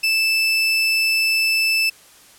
30% pulse tone, 2637 Hz, E7, in tune, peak -13 dBFS, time 0.03-1.9 s, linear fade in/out 10 ms, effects white hiss -48 dBFS RMS until 2.38 s + low-pass 12000 Hz 12 dB/octave

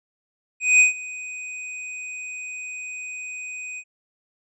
square tone with ADSR envelope, 2497 Hz, D#7, 6 cents sharp, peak -11 dBFS, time 0.6-3.84 s, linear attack 200 ms, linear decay 130 ms, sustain -21 dB, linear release 60 ms, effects resampled to 24000 Hz

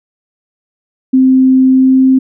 sine tone with pitch glide, 260.8 to 262.3 Hz, C4 to C4, -5 to +4 cents, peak -4 dBFS, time 1.13-2.19 s, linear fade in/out 10 ms, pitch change +9 cents, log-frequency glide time 1.68-2.01 s, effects none

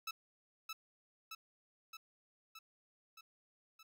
15% pulse tone with echo, 1310 Hz, E6, 11 cents flat, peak -33 dBFS, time 0.07-0.11 s, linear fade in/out 5 ms, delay 620 ms, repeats 6, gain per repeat -3 dB, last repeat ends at 3.83 s, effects none

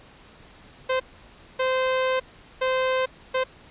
sawtooth tone bursts at uneven times, 518 Hz, C5, 17 cents flat, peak -17 dBFS, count 4, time 0.89-1 / 1.59-2.2 / 2.61-3.06 / 3.34-3.44 s, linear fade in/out 10 ms, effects pink hiss -50 dBFS RMS until 3.7 s + resampled to 8000 Hz

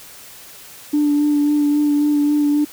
sine tone with vibrato, 293.7 Hz, D4, in tune, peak -12 dBFS, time 0.93-2.65 s, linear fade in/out 10 ms, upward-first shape sine, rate 3.7 Hz, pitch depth 18 cents each way, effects tanh soft clip ceiling -9 dBFS + white hiss -40 dBFS RMS until 2.72 s

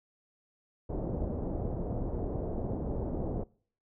pink low-pass noise, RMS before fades -34 dBFS, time 0.89-3.44 s, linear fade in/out 10 ms, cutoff 650 Hz, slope 24 dB/octave, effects noise-tail reverb RT60 0.5 s tail -24 dB re dry

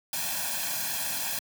white noise with comb filter, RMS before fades -31 dBFS, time 0.13-1.39 s, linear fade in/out 2 ms, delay 1.2 ms, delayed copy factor +0.95, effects high-pass 150 Hz 12 dB/octave

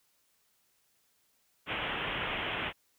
white low-pass noise, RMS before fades -35 dBFS, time 1.66-2.73 s, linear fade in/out 50 ms, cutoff 3300 Hz, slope 96 dB/octave, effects white hiss -72 dBFS RMS until 2.98 s

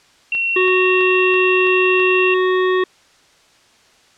sine tone, 2726 Hz, F7, 43 cents flat, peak -16 dBFS, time 0.32-2.34 s, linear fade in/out 2 ms
click train, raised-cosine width 0.3 ms, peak -17 dBFS, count 6, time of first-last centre 0.35-2 s, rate 3.03 Hz
harmonic tone, 370 Hz, F#4, in tune, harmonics 1 / 3 / 5 / 7 / 9 / 10, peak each -14 / -22 / -23 / -34 / -33 / -35 dBFS, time 0.56-2.84 s, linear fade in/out 5 ms
effects white hiss -52 dBFS RMS until 4.17 s + low-pass 6000 Hz 12 dB/octave

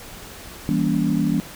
sine chord, E diminished seventh, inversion none, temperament just, 164.81 / 197.78 / 237.3 / 284.8 Hz, E3 / G3 / Bb3 / Db4, 0 / +16 / +31 / +47 cents, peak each -23 dBFS, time 0.69-1.4 s, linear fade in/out 0 ms, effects pink hiss -39 dBFS RMS until 1.55 s

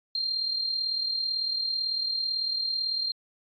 sine tone with amplitude modulation, 4186 Hz, C8, in tune, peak -24 dBFS, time 0.15-3.12 s, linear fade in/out 2 ms, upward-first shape sine, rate 38 Hz, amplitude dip 50%, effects AAC 32 kbps

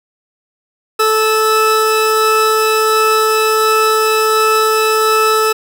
40% pulse tone pair together, 436.8 / 1309 Hz, A4 / E6, -13 / -13 cents, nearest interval octave + perfect fifth, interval 1900 cents, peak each -12 / -12 dBFS, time 0.99-5.53 s, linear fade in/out 10 ms, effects none

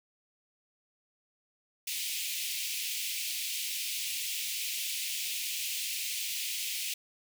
pink high-pass noise, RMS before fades -35 dBFS, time 1.87-6.94 s, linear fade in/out 5 ms, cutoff 2300 Hz, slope 48 dB/octave, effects none

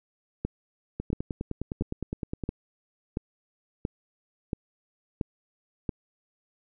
two click trains, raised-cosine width 3 ms, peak -18 / -15 dBFS, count 15 / 9, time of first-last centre 1-2.437 / 0.45-5.892 s, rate 9.74 / 1.47 Hz, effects none

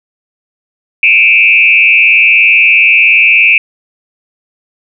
sine tone with frequency modulation, 2480 Hz, D#7, 6 cents flat, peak -3 dBFS, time 1.03-3.58 s, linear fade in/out 2 ms, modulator 121 Hz, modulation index 1.6, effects none

